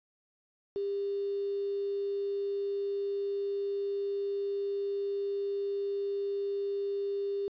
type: tone with quantisation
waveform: sine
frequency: 400 Hz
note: G4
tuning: 35 cents sharp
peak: -30 dBFS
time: 0.76-7.48 s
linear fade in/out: 0 ms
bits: 8
effects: resampled to 11025 Hz